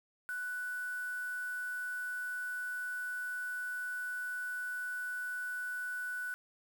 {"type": "tone with quantisation", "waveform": "sine", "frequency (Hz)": 1486, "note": "F#6", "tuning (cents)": 7, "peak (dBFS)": -36, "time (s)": [0.29, 6.34], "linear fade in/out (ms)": 0, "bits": 8, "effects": []}